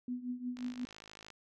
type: tone with tremolo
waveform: sine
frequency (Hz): 247.8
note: B3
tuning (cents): +6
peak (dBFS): -33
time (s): 0.08-0.85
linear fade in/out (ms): 2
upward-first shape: triangle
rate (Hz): 5.6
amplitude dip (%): 85
type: click train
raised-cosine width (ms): 0.2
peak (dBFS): -33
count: 40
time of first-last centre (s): 0.57-1.303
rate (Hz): 53.2
effects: none